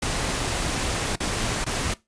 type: noise with dropouts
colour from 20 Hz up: pink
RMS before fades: -26 dBFS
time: 0.02-1.94 s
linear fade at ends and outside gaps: 5 ms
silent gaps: 1.158-1.202 / 1.644-1.663 s
effects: noise-tail reverb RT60 0.2 s tail -19 dB re dry + resampled to 22050 Hz